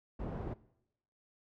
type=low-pass noise; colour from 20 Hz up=pink; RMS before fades=-40 dBFS; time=0.19-0.54 s; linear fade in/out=10 ms; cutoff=710 Hz; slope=12 dB/octave; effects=noise-tail reverb RT60 0.8 s tail -20 dB re dry

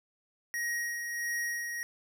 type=tone with tremolo; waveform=square; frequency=1888 Hz; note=A#6; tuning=22 cents sharp; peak=-31 dBFS; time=0.54-1.83 s; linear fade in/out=0 ms; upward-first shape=sine; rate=1.5 Hz; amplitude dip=40%; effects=none

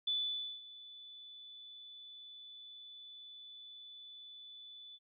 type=tone with ADSR envelope; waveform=sine; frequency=3481 Hz; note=A7; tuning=19 cents flat; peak=-31 dBFS; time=0.07-4.99 s; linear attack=7 ms; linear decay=530 ms; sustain=-19 dB; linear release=43 ms; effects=none

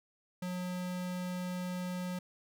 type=tone; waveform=square; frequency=180.8 Hz; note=F#3; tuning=40 cents flat; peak=-36 dBFS; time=0.42-2.19 s; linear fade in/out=5 ms; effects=none

